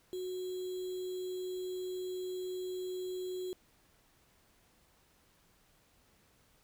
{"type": "tone with sample-and-hold", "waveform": "sine", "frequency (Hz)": 367.4, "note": "F#4", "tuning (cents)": -12, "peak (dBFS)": -36, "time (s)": [0.13, 3.53], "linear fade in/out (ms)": 0, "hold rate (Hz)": 3675, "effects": ["pink hiss -68 dBFS RMS until 6.63 s"]}